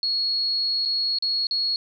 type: tone with dropouts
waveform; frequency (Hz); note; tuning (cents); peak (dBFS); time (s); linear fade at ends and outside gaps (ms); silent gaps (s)
sine; 4329; C#8; -42; -21; 0.03-1.76; 1; 0.852-0.857 / 1.186-1.224 / 1.469-1.51
effects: none